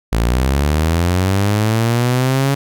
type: linear sweep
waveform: sawtooth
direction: up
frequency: 53.9 to 140 Hz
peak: -9 dBFS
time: 0.12-2.55 s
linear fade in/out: 10 ms
effects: none